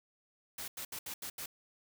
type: noise bursts at uneven times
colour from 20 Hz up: white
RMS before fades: -42 dBFS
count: 6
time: 0.58-0.68 / 0.77-0.85 / 0.92-0.99 / 1.06-1.14 / 1.22-1.3 / 1.38-1.46 s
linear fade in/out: 5 ms
effects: none